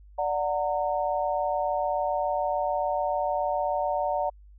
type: chord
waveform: sine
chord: D augmented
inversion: none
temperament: just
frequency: 587.3 / 734.2 / 917.7 Hz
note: D5 / F#5 / A#5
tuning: 0 / -14 / -27 cents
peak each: -28 / -28 / -30 dBFS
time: 0.18-4.3 s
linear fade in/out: 10 ms
effects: added 50 Hz sine -48 dBFS peak until 4.58 s